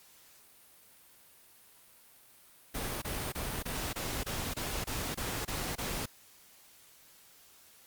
pink noise bursts, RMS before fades -36 dBFS, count 11, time 2.74-6.06 s, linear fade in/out 10 ms, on 280 ms, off 24 ms, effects white hiss -59 dBFS RMS until 7.86 s + Opus 48 kbps

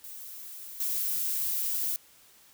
violet noise with level steps, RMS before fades -43 / -30 dBFS, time 0.04-1.96 s, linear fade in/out 0 ms, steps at 0.8 s, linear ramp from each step 2 ms, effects white hiss -58 dBFS RMS until 2.53 s

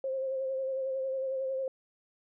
sine tone with vibrato, 530 Hz, C5, 22 cents sharp, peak -30 dBFS, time 0.04-1.68 s, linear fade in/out 2 ms, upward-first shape sine, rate 11 Hz, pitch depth 29 cents each way, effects none

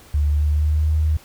sine tone with pitch glide, 73.42 to 77.52 Hz, D2 to D#2, 0 to -6 cents, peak -15 dBFS, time 0.14-1.17 s, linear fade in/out 5 ms, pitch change +94 cents, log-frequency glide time 0.26-0.93 s, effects pink hiss -47 dBFS RMS until 1.24 s

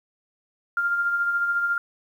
sine tone with tremolo, 1398 Hz, F6, 1 cent sharp, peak -19 dBFS, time 0.77-1.78 s, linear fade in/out 2 ms, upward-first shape sine, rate 14 Hz, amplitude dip 40%, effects 9-bit

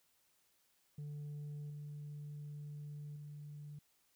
sine tone with level steps, 147.1 Hz, D3, 3 cents sharp, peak -40 / -43 / -46 dBFS, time 0.98-3.79 s, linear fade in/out 5 ms, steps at 1.7 / 3.16 s, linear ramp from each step 2 ms, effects tanh soft clip ceiling -42 dBFS + white hiss -75 dBFS RMS until 4.15 s

